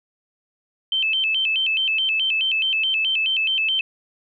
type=tone with vibrato; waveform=sine; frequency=2853 Hz; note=F7; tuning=36 cents sharp; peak=-18 dBFS; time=0.92-3.81 s; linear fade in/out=2 ms; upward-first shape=square; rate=4.7 Hz; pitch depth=150 cents each way; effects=none